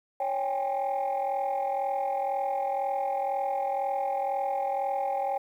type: tone cluster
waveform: sine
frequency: 554 / 789 / 831 Hz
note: C#5 / G5 / G#5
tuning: -1 / +11 / +1 cents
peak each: -30 / -27 / -33 dBFS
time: 0.2-5.38 s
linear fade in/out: 5 ms
effects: tanh soft clip ceiling -22 dBFS + 10-bit